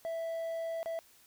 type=tone with dropouts; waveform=triangle; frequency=659.3 Hz; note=E5; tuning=in tune; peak=-32 dBFS; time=0.05-0.99 s; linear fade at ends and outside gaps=0 ms; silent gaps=0.83-0.859 s; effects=white hiss -62 dBFS RMS until 1.26 s